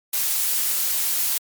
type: noise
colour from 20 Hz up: blue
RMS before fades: -22 dBFS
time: 0.13-1.38 s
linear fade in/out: 5 ms
effects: MP3 96 kbps